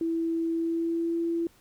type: tone with pitch glide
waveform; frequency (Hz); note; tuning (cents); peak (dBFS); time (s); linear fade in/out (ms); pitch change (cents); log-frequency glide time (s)
sine; 330 to 335.8; E4 to E4; +2 to +32; -25; 0.01-1.47; 2; +30; 0.51-1.18
effects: pink hiss -60 dBFS RMS until 1.6 s